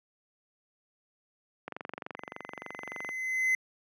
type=click train; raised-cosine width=0.5 ms; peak=-22 dBFS; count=34; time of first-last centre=1.68-3.09 s; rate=23.4 Hz
type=tone with exponential growth; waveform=triangle; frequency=2045 Hz; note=C7; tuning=40 cents flat; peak=-21 dBFS; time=2.17-3.55 s; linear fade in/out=2 ms; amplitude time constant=300 ms
effects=high-pass 200 Hz 12 dB/octave